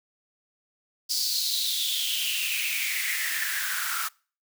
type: noise with high-pass filter sweep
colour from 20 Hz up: white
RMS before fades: -28 dBFS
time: 1.09-4.09 s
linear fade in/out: 20 ms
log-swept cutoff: 4900 to 1300 Hz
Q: 6.8
effects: noise-tail reverb RT60 0.4 s tail -25 dB re dry